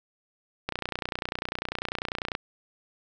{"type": "click train", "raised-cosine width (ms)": 0.3, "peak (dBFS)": -13, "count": 51, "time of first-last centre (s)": [0.69, 2.351], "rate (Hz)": 30.1, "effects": []}